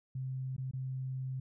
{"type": "tone with dropouts", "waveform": "sine", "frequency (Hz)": 130.81, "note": "C3", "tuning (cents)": 0, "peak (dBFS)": -35, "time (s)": [0.15, 1.4], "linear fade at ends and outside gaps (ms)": 5, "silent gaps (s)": [[0.565, 0.58], [0.712, 0.734]], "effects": []}